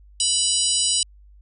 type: harmonic tone with a mistuned harmonic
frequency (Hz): 987.8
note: B5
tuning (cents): 0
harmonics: 3 / 4 / 5 / 6 / 7 / 8 / 9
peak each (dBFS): -25 / -28 / -27 / -29 / -30 / -24 / -24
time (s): 0.2-1.03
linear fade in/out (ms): 2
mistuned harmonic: 6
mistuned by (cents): -93
effects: added 50 Hz sine -46 dBFS peak until 1.41 s